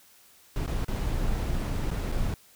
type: noise with dropouts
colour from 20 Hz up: brown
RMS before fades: -28 dBFS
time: 0.56-2.34 s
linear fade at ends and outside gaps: 1 ms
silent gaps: 0.664-0.677 / 0.847-0.882 / 1.906-1.912 / 2.118-2.123 s
effects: white hiss -57 dBFS RMS until 2.55 s